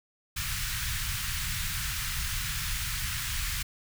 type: band-stop noise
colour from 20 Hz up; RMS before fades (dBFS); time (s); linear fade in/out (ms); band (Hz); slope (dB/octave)
pink; -32; 0.36-3.63; 10; 130 to 1400; 24
effects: none

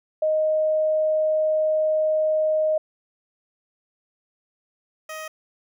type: tone pair in turn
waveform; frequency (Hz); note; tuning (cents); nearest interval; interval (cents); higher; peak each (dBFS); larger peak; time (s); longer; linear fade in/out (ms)
sine / 15% pulse; 622.3 / 627.7; D#5 / D#5; 0 / +15; unison; 15; second; -18 / -26; first; 0.22-2.78 / 5.09-5.28; first; 5
effects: none

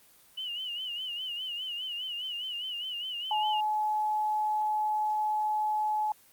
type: tone with vibrato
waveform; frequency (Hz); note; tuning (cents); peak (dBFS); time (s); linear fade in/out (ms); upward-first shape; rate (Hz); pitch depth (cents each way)
sine; 2938; F#7; -13; -33; 0.37-3.61; 10; sine; 4.9; 86
type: tone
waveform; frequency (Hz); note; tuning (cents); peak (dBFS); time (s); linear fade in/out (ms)
sine; 853; G#5; +46; -26; 3.31-6.12; 2
effects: white hiss -59 dBFS RMS until 6.32 s + Opus 24 kbps

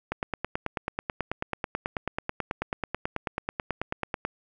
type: click train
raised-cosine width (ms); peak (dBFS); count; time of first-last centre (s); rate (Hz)
0.5; -13; 39; 0.12-4.25; 9.2
effects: none

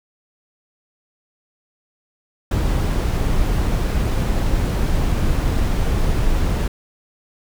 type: noise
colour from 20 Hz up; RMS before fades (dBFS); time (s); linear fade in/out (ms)
brown; -18; 2.51-6.68; 5
effects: none

